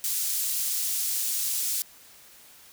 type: high-pass noise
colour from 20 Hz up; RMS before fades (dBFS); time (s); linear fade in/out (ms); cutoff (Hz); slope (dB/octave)
pink; -28; 0.04-1.82; 0; 7100; 12
effects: white hiss -52 dBFS RMS until 2.72 s